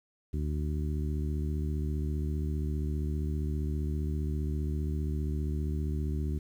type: harmonic tone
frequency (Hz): 75.1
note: D2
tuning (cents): +39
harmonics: 1 / 2 / 3 / 4 / 5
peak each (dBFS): -30 / -36 / -40 / -42 / -44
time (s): 0.33-6.39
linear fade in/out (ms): 10
effects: 10-bit